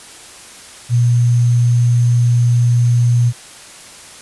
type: tone with sample-and-hold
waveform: sine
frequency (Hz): 120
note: B2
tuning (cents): -49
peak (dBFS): -9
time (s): 0.89-3.33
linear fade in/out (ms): 50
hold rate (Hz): 6300
effects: white hiss -37 dBFS RMS until 4.21 s + resampled to 24000 Hz